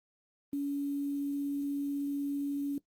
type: tone with quantisation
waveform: sine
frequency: 283.1 Hz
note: C#4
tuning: 37 cents sharp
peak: -30 dBFS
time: 0.53-2.78 s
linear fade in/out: 2 ms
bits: 9
effects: noise-tail reverb RT60 0.1 s tail -19 dB re dry + Opus 32 kbps